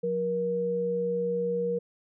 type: tone pair together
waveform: sine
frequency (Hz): 180 / 475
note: F#3 / A#4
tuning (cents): -47 / +33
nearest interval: octave + perfect fourth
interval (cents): 1680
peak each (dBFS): -34 / -26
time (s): 0.03-1.79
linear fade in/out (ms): 10
effects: none